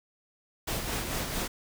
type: noise with tremolo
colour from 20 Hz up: pink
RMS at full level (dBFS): -31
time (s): 0.67-1.48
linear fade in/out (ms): 10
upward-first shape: sine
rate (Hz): 4.5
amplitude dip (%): 40
effects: none

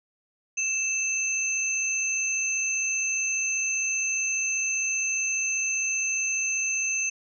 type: tone pair together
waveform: sine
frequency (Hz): 2637 / 6272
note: E7 / G8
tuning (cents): 0 / 0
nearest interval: octave + minor third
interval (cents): 1500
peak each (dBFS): -27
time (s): 0.57-7.1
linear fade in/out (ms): 10
effects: none

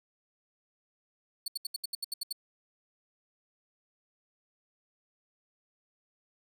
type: tone bursts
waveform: sawtooth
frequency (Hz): 4433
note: C#8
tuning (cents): -1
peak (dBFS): -29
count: 10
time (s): 1.46-2.327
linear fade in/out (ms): 5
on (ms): 21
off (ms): 73
effects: none

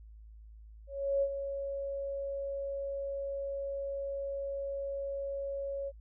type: tone with ADSR envelope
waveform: sine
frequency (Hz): 554.4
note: C#5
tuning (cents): 0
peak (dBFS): -25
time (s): 0.87-5.92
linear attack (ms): 350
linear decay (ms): 62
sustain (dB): -9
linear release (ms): 43
effects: added 54 Hz sine -49 dBFS peak until 6 s

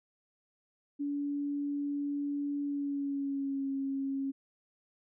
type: tone with pitch glide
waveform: sine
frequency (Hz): 286.4 to 272.5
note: D4 to C#4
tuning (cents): -43 to -29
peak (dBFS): -31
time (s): 0.99-4.32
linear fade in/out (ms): 20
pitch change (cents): -86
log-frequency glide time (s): 2.62-3.7
effects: none

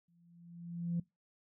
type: tone with exponential growth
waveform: sine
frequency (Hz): 171.2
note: F3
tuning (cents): -34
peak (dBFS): -29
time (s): 0.08-1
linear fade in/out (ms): 5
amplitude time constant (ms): 200
effects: noise-tail reverb RT60 0.2 s tail -22 dB re dry + tanh soft clip ceiling -27 dBFS

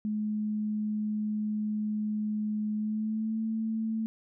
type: tone with pitch glide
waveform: sine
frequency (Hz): 212.5 to 221.8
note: G#3 to A3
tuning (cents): +40 to +14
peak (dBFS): -28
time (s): 0.05-4.06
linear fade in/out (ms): 0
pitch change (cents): +74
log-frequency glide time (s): 2.75-3.4
effects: none

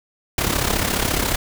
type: noise with amplitude modulation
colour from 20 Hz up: pink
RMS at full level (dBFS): -18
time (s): 0.38-1.36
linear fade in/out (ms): 2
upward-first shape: sine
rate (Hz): 34.4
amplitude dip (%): 65
effects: none

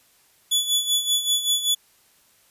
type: tone with tremolo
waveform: sawtooth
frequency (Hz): 3431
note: A7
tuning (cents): -44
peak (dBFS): -14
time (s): 0.51-1.75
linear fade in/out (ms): 10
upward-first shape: sine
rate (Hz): 5.2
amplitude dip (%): 70
effects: white hiss -59 dBFS RMS until 2.5 s + resampled to 32000 Hz

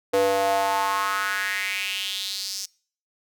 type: tone with high-pass filter sweep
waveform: square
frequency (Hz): 98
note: G2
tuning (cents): 0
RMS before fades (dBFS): -25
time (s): 0.13-2.66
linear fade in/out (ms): 10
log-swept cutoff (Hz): 460 to 5700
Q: 4.1
effects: noise-tail reverb RT60 0.5 s tail -25 dB re dry

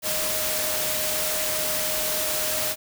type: tone in noise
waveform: sine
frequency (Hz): 620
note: D#5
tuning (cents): -6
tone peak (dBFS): -32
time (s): 0.02-2.76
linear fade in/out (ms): 50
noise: white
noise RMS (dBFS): -26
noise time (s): 0.02-2.76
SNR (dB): -9
effects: none

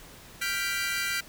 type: chord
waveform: sawtooth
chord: G dominant seventh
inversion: third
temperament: equal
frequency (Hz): 1396.9 / 1568 / 1975.5 / 2349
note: F6 / G6 / B6 / D7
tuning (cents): 0 / 0 / 0 / 0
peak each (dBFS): -30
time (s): 0.41-1.21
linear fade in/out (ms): 10
effects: pink hiss -49 dBFS RMS until 1.28 s

